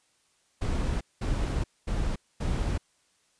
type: noise bursts at uneven times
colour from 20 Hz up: brown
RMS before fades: -28 dBFS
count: 4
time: 0.61-1.01 / 1.21-1.64 / 1.87-2.16 / 2.4-2.78 s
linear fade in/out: 10 ms
effects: white hiss -68 dBFS RMS until 3.39 s + resampled to 22050 Hz